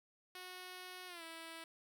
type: tone with pitch glide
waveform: 5% pulse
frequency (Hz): 366 to 328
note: F#4 to E4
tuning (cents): -19 to -9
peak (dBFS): -37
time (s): 0.35-1.64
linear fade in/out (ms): 2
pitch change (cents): -190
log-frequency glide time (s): 1.07-1.23
effects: none